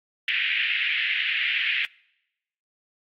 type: band-pass noise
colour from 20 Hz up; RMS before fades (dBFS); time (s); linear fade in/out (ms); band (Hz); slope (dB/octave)
white; -25; 0.28-1.85; 0; 1800 to 3000; 48
effects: noise-tail reverb RT60 0.9 s tail -26 dB re dry + AAC 48 kbps